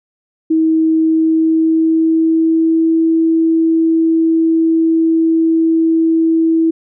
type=tone with pitch glide; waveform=sine; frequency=320 to 325.8 Hz; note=D#4 to E4; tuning=+49 to -20 cents; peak=-9 dBFS; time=0.5-6.71 s; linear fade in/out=10 ms; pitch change=+31 cents; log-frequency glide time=0.99-2.97 s; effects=none